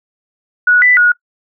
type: tone with pitch steps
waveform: sine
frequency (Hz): 1464 / 1987 / 1450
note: F#6 / B6 / F#6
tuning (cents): -19 / +10 / -35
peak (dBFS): -6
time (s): 0.67-1.12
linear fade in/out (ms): 5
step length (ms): 150
effects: noise-tail reverb RT60 0.1 s tail -23 dB re dry